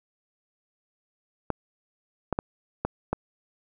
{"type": "clicks", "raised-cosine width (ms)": 1, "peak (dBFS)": -11, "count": 5, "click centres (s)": [1.503, 2.327, 2.389, 2.85, 3.13], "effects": []}